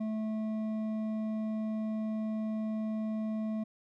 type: tone with hard clipping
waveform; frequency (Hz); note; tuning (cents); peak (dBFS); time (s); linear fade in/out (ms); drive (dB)
sine; 217.7; A3; -18; -33; 0-3.64; 10; 7
effects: none